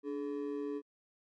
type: ring-modulated tone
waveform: triangle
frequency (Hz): 358.1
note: F4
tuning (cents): +43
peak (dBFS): -30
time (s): 0.03-0.82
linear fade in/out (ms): 50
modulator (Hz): 66.7
effects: MP3 48 kbps